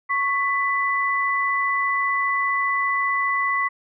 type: tone pair together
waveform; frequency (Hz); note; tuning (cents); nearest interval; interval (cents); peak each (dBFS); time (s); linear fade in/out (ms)
sine; 1107 / 1992; C#6 / B6; -3 / +14; minor seventh; 1017; -22; 0.09-3.69; 20
effects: none